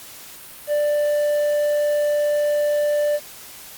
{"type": "tone with quantisation", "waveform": "triangle", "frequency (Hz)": 590, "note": "D5", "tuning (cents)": 8, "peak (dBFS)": -15, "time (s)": [0.67, 3.2], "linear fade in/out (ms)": 50, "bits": 7, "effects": ["white hiss -40 dBFS RMS until 3.77 s", "Opus 48 kbps"]}